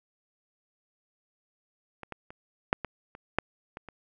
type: clicks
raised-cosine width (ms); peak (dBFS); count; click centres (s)
0.5; -25 / -22 / -29 / -7 / -18 / -29 / -8 / -24 / -28; 9; 2.033 / 2.123 / 2.305 / 2.729 / 2.847 / 3.151 / 3.386 / 3.771 / 3.887
effects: none